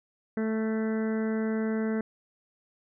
harmonic tone with a mistuned harmonic, 220 Hz, A3, in tune, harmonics 1 / 2 / 3 / 4 / 5 / 6 / 7 / 8 / 9, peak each -27 / -32 / -41 / -48 / -50 / -47 / -44 / -48 / -47 dBFS, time 0.37-2.01 s, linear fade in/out 2 ms, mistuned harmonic 6, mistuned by +15 cents, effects none

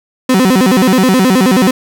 35% pulse tone with vibrato, 220 Hz, A3, in tune, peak -5 dBFS, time 0.29-1.71 s, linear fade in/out 5 ms, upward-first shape square, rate 9.4 Hz, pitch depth 270 cents each way, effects none

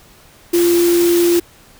sine tone in noise, 345.7 Hz, F4, 18 cents flat, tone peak -10 dBFS, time 0.53-1.4 s, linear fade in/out 10 ms, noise white, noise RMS -23 dBFS, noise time 0.53-1.4 s, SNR +10 dB, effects pink hiss -46 dBFS RMS until 1.79 s

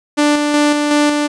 sawtooth tone with tremolo, 294.8 Hz, D4, 7 cents sharp, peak -6 dBFS, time 0.17-1.28 s, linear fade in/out 20 ms, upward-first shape square, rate 2.7 Hz, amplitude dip 35%, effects resampled to 22050 Hz

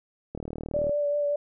click train, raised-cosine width 2 ms, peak -21 dBFS, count 22, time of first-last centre 0.35-0.894 s, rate 38.6 Hz
sine tone with vibrato, 582 Hz, D5, 16 cents flat, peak -23 dBFS, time 0.74-1.36 s, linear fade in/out 5 ms, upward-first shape triangle, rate 5.2 Hz, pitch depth 20 cents each way
effects none

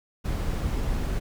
brown noise, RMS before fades -27 dBFS, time 0.24-1.2 s, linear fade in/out 20 ms, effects none

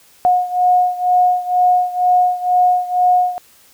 sine beating tone pair, 723 / 725.1 Hz, F#5 / F#5, -40 / -35 cents, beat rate 2.1 Hz, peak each -13 / -16 dBFS, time 0.25-3.38 s, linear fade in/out 0 ms, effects white hiss -49 dBFS RMS until 3.73 s

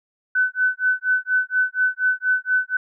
sine tone with tremolo, 1508 Hz, F#6, 32 cents sharp, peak -14 dBFS, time 0.35-2.77 s, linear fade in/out 5 ms, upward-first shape sine, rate 4.2 Hz, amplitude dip 100%, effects none

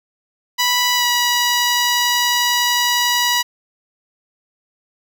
10% pulse tone with pitch glide, 984 to 971 Hz, B5 to B5, -7 to -30 cents, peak -6 dBFS, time 0.58-3.43 s, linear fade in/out 20 ms, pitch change -23 cents, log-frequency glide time 0.96-1.05 s, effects none

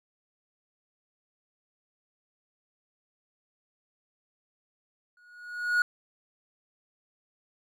triangle tone with exponential growth, 1451 Hz, F#6, 34 cents flat, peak -17 dBFS, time 5.17-5.82 s, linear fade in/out 2 ms, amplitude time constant 140 ms, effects none

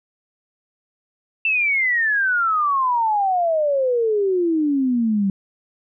sine exponential sweep, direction down, 2691 to 191.3 Hz, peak -16 dBFS, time 1.45-5.3 s, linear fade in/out 2 ms, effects none

